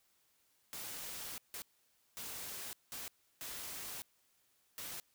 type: noise bursts at uneven times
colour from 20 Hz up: white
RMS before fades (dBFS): -45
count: 6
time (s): 0.73-1.38 / 1.54-1.62 / 2.17-2.73 / 2.92-3.08 / 3.41-4.02 / 4.78-5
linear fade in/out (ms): 0
effects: white hiss -74 dBFS RMS until 5.14 s